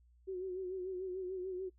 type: tone with vibrato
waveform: sine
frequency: 371.3 Hz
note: F#4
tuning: 6 cents sharp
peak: -37 dBFS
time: 0.27-1.7 s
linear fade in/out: 20 ms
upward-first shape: sine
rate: 6.8 Hz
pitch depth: 55 cents each way
effects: noise-tail reverb RT60 0.1 s tail -20 dB re dry + added 60 Hz sine -63 dBFS peak until 1.78 s